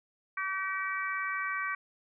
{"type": "harmonic tone", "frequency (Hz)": 383.1, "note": "G4", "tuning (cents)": -40, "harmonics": [3, 4, 5, 6], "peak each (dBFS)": [-35, -36, -37, -38], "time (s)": [0.37, 1.75], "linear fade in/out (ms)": 5, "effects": []}